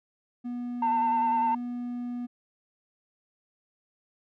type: tone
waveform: triangle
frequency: 243.3 Hz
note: B3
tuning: 26 cents flat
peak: -29 dBFS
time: 0.44-2.27 s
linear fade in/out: 20 ms
type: tone with vibrato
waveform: sine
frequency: 900 Hz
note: A5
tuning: 39 cents sharp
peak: -21 dBFS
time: 0.82-1.55 s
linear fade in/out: 5 ms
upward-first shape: square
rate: 10 Hz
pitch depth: 25 cents each way
effects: tanh soft clip ceiling -19 dBFS